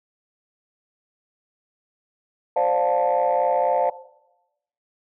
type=chord; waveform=sine; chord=D minor seventh; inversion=third; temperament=equal with one note detuned; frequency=523.3 / 587.3 / 706.2 / 880 Hz; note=C5 / D5 / F5 / A5; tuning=0 / 0 / +19 / 0 cents; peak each=-22 dBFS; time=2.56-3.9 s; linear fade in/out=5 ms; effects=noise-tail reverb RT60 0.9 s tail -17 dB re dry + tanh soft clip ceiling -11 dBFS